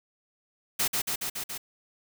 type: noise with echo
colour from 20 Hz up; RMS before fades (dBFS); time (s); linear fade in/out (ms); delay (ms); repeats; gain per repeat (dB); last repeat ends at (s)
white; -26; 0.79-0.88; 10; 140; 5; -2; 1.58
effects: none